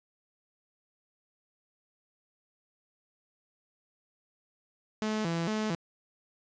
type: tone with vibrato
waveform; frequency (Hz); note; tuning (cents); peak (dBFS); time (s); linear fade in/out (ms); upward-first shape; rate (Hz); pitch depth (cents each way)
sawtooth; 190; F#3; +46; -25; 5.02-5.75; 0; square; 2.2; 220
effects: resampled to 16000 Hz + 9-bit